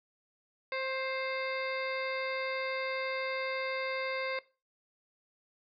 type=harmonic tone with a mistuned harmonic; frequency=526 Hz; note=C5; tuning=9 cents sharp; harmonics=1 / 2 / 3 / 4 / 5 / 7 / 8 / 9; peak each=-36 / -40 / -43 / -38 / -45 / -48 / -53 / -49 dBFS; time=0.72-4.39 s; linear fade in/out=2 ms; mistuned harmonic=2; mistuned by=+18 cents; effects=noise-tail reverb RT60 0.3 s tail -19 dB re dry